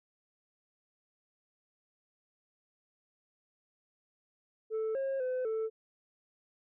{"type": "tone with pitch steps", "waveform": "sine", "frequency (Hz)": [440, 540, 509, 442.1], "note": ["A4", "C#5", "C5", "A4"], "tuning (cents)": [0, -45, -48, 8], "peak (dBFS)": -28, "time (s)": [4.7, 5.7], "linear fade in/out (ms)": 50, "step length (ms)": 250, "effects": ["tanh soft clip ceiling -30 dBFS"]}